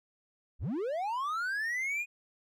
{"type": "linear sweep", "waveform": "triangle", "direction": "up", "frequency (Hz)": [30.87, 2489], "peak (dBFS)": -29, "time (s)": [0.59, 2.06], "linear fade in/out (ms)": 50, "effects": []}